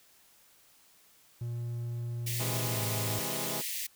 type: tone with pitch glide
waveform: triangle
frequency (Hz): 118.7 to 109.48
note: A#2 to A2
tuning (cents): +32 to -8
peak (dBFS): -31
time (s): 1.41-3.19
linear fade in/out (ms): 5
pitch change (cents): -140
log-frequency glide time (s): 2.68-2.81
type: high-pass noise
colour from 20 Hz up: white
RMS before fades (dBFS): -36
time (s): 2.26-3.87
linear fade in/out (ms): 10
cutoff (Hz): 1800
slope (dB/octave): 96
type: chord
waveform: 10% pulse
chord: C augmented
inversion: none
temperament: equal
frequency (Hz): 130.81 / 164.81 / 207.7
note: C3 / E3 / G#3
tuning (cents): 0 / 0 / 0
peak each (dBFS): -32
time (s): 2.39-3.62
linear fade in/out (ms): 20
effects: white hiss -62 dBFS RMS until 3.95 s